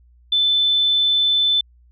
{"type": "tone", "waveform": "sine", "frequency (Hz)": 3520, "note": "A7", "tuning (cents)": 0, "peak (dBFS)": -14, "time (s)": [0.32, 1.61], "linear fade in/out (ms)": 5, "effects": ["added 60 Hz sine -49 dBFS peak until 1.91 s"]}